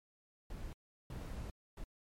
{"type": "noise bursts at uneven times", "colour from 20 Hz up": "brown", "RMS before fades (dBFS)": -44, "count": 3, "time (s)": [[0.5, 0.73], [1.1, 1.5], [1.77, 1.84]], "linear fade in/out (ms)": 2, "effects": ["MP3 64 kbps"]}